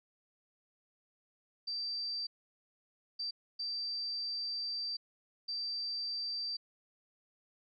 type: tone bursts at uneven times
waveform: sine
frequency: 4674 Hz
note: D8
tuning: 9 cents flat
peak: -35 dBFS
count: 4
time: 1.67-2.27 / 3.19-3.31 / 3.59-4.97 / 5.48-6.57 s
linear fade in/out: 10 ms
effects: none